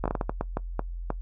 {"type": "slowing click train", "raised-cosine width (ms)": 1, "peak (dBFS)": -13, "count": 11, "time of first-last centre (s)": [0.04, 1.104], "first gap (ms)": 16, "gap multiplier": 1.39, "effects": ["noise-tail reverb RT60 0.1 s tail -20 dB re dry", "added 43 Hz sine -32 dBFS peak until 1.21 s"]}